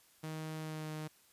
sawtooth tone with pitch glide, 157.1 to 154.67 Hz, D#3 to D#3, +17 to -10 cents, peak -36 dBFS, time 0.23-1.08 s, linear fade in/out 10 ms, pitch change -27 cents, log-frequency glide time 0.58-0.93 s, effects white hiss -66 dBFS RMS until 1.32 s + resampled to 32000 Hz

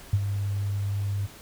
sine tone with ADSR envelope, 100.2 Hz, G2, 38 cents sharp, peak -16 dBFS, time 0.13-1.27 s, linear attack 5 ms, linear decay 48 ms, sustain -9 dB, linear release 18 ms, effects pink hiss -47 dBFS RMS until 1.41 s

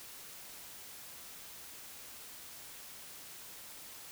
silence, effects white hiss -50 dBFS RMS until 4.11 s

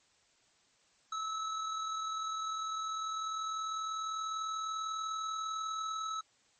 square tone with amplitude modulation, 1300 Hz, E6, 24 cents flat, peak -34 dBFS, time 1.12-6.21 s, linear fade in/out 5 ms, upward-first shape sine, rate 40.1 Hz, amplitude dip 35%, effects white hiss -69 dBFS RMS until 6.59 s + MP3 32 kbps

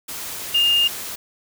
sine tone in noise, 2823 Hz, F7, 18 cents sharp, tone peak -14 dBFS, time 0.54-0.88 s, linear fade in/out 10 ms, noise white, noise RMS -31 dBFS, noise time 0.08-1.16 s, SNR +14 dB, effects none

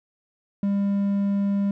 triangle tone, 200 Hz, G3, 35 cents sharp, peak -18 dBFS, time 0.63-1.71 s, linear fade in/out 2 ms, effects none

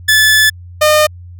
sawtooth tone pair in turn, 1733 / 609 Hz, A6 / D#5, -27 / -37 cents, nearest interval octave + tritone, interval 1810 cents, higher first, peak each -3 dBFS, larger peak neither, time 0.08-0.5 / 0.81-1.07 s, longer first, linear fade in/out 10 ms, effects added 88 Hz sine -30 dBFS peak until 1.39 s

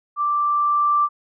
sine tone with level ramp, 1174.7 Hz, D6, in tune, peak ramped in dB -18 to -14 dBFS, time 0.16-1.09 s, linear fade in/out 50 ms, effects none

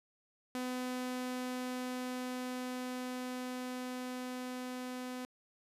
sawtooth tone with level ramp, 252.1 Hz, B3, 36 cents sharp, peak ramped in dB -32 to -36 dBFS, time 0.55-5.25 s, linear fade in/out 0 ms, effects resampled to 32000 Hz

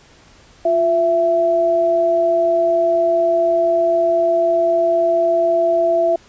sine tone pair together, 351.2 / 666 Hz, F4 / E5, +10 / +18 cents, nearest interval major seventh, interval 1108 cents, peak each -21 / -13 dBFS, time 0.65-6.16 s, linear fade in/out 5 ms, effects pink hiss -48 dBFS RMS until 6.28 s + resampled to 16000 Hz

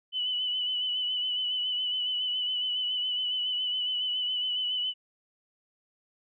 sine tone with vibrato, 2989 Hz, F#7, 17 cents sharp, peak -27 dBFS, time 0.12-4.94 s, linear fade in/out 50 ms, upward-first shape sine, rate 7.2 Hz, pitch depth 33 cents each way, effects none

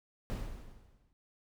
brown noise with exponential decay, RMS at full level -33 dBFS, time 0.3-1.13 s, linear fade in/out 0 ms, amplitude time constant 180 ms, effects none

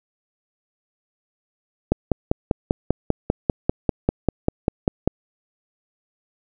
click train, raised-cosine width 2 ms, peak -3 dBFS, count 17, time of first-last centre 1.92-5.076 s, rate 5.07 Hz, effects none

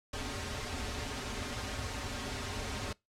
pink noise with comb filter, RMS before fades -38 dBFS, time 0.13-2.93 s, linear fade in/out 5 ms, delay 6 ms, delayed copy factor -0.85, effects noise-tail reverb RT60 0.2 s tail -23 dB re dry + low-pass 7000 Hz 12 dB/octave

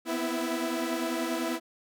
sawtooth tone cluster, 246 / 256.2 / 331.2 / 655 Hz, B3 / C4 / E4 / E5, -7 / -36 / +8 / -11 cents, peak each -31 / -33 / -27 / -35 dBFS, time 0.05-1.6 s, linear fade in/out 50 ms, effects none

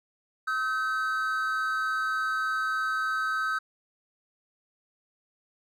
triangle tone pair together, 1283 / 1539.7 Hz, E6 / G6, -47 / -32 cents, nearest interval minor third, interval 315 cents, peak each -27 dBFS, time 0.47-3.59 s, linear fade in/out 10 ms, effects none

